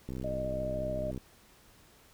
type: click train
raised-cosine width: 3 ms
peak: -26 dBFS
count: 71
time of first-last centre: 0.09-1.177 s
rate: 64.4 Hz
type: tone with vibrato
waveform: sine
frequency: 610 Hz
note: D#5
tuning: 34 cents flat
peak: -33 dBFS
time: 0.24-1.11 s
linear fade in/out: 5 ms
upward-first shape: square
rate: 14 Hz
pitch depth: 16 cents each way
effects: pink hiss -60 dBFS RMS until 2.13 s